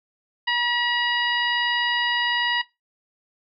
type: harmonic tone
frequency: 961 Hz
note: B5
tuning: 48 cents flat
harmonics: 1 / 2 / 3 / 4 / 5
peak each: -26 / -23 / -25 / -32 / -33 dBFS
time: 0.47-2.62 s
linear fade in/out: 10 ms
effects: noise-tail reverb RT60 0.2 s tail -19 dB re dry